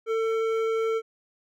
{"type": "tone with hard clipping", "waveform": "triangle", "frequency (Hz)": 448.1, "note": "A4", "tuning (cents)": 32, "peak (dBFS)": -25, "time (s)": [0.06, 1.02], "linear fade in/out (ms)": 50, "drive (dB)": 14, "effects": []}